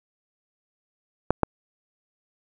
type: clicks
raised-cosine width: 1 ms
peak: -4 dBFS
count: 2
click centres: 1.306 / 1.433 s
effects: none